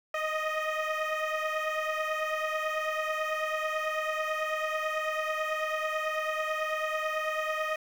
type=beating tone pair; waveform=15% pulse; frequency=621 / 630.1 Hz; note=D#5 / D#5; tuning=-3 / +22 cents; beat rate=9.1 Hz; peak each=-23 / -28 dBFS; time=0.14-7.76 s; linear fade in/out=5 ms; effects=low-pass 3000 Hz 12 dB/octave + 8-bit